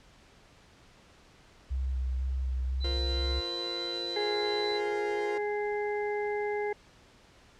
sine tone with vibrato, 64.7 Hz, C2, 19 cents flat, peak -28 dBFS, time 1.7-3.41 s, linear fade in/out 20 ms, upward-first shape square, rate 2 Hz, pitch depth 18 cents each way
sine tone, 3993 Hz, B7, 18 cents sharp, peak -33 dBFS, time 2.8-4.81 s, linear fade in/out 50 ms
40% pulse chord, F suspended fourth, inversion none, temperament equal, 349.2 / 466.2 / 523.3 Hz, F4 / Bb4 / C5, 0 / 0 / 0 cents, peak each -38 / -42 / -42 dBFS, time 2.84-5.38 s, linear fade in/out 5 ms
harmonic tone, 415.3 Hz, G#4, in tune, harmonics 1 / 2 / 4 / 5, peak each -30 / -36 / -43 / -40 dBFS, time 4.16-6.73 s, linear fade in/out 5 ms
effects pink hiss -58 dBFS RMS until 7.59 s + low-pass 6000 Hz 12 dB/octave

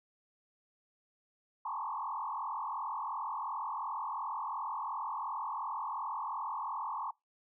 sine tone with frequency modulation, 997 Hz, B5, 16 cents sharp, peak -35 dBFS, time 1.65-7.11 s, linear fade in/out 5 ms, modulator 42.8 Hz, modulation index 3.6, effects noise-tail reverb RT60 0.2 s tail -24 dB re dry

